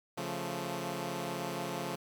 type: chord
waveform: 10% pulse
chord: Db augmented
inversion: none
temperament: equal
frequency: 138.59 / 174.61 / 220 Hz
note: Db3 / F3 / A3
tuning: 0 / 0 / 0 cents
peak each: -32 / -30 / -33 dBFS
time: 0.17-1.96 s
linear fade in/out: 10 ms
effects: 10-bit